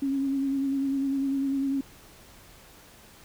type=tone with vibrato; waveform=sine; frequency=273.3 Hz; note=C#4; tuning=24 cents flat; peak=-24 dBFS; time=0.02-1.81 s; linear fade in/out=5 ms; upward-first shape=sine; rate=10 Hz; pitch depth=30 cents each way; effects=pink hiss -52 dBFS RMS until 3.24 s